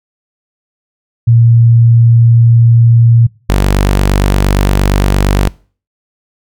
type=tone pair in turn; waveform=sine / sawtooth; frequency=116.54 / 48.66 Hz; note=A#2 / G1; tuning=0 / -12 cents; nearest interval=octave + minor third; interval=1512 cents; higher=first; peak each=-3 dBFS; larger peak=neither; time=1.27-3.27 / 3.49-5.49 s; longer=neither; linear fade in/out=10 ms; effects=noise-tail reverb RT60 0.4 s tail -23 dB re dry